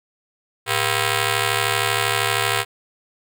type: ring-modulated tone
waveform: 5% pulse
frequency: 293.2 Hz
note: D4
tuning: 3 cents flat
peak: -4 dBFS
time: 0.66-2.65 s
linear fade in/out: 50 ms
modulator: 183 Hz
effects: none